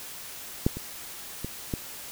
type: clicks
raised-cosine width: 3 ms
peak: -8 / -22 / -19 / -15 dBFS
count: 4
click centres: 0.665 / 0.77 / 1.446 / 1.738 s
effects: white hiss -41 dBFS RMS until 2.11 s